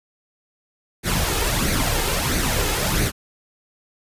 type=noise with flanger; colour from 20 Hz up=pink; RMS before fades=-21 dBFS; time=1.03-3.12 s; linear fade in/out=50 ms; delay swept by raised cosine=0.47 to 2.37 ms; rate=1.5 Hz; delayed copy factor=+0.55; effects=resampled to 32000 Hz